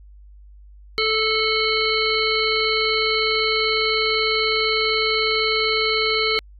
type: harmonic tone with a mistuned harmonic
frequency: 438 Hz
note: A4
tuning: 8 cents flat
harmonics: 1 / 3 / 5 / 7 / 9 / 10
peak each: -23 / -26 / -23 / -27 / -25 / -27 dBFS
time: 0.98-6.39 s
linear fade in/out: 0 ms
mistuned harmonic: 9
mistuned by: +53 cents
effects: added 50 Hz sine -42 dBFS peak until 6.59 s + AAC 64 kbps